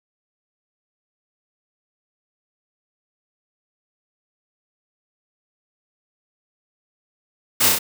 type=noise with echo; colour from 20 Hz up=white; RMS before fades=-17 dBFS; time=7.6-7.69 s; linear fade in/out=10 ms; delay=33 ms; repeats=3; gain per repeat=-2 dB; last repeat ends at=7.789 s; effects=none